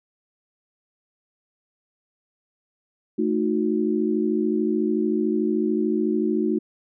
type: chord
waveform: sine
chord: D# diminished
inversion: second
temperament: equal with one note detuned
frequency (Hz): 220 / 311.1 / 364.7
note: A3 / D#4 / F#4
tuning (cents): 0 / 0 / -25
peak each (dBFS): -24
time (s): 3.18-6.59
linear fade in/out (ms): 10
effects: none